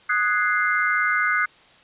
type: chord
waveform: sine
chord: Ab dominant seventh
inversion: second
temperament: equal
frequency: 1244.5 / 1480 / 1661.2 / 2093 Hz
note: Eb6 / Gb6 / Ab6 / C7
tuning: 0 / 0 / 0 / 0 cents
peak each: -24 / -22 / -28 / -24 dBFS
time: 0.09-1.46 s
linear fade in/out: 10 ms
effects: white hiss -52 dBFS RMS until 1.83 s + resampled to 8000 Hz